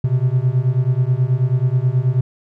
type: beating tone pair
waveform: triangle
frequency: 123.1 / 132.4 Hz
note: B2 / C3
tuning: -5 / +21 cents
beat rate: 9.3 Hz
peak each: -15 dBFS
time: 0.04-2.21 s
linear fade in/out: 5 ms
effects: none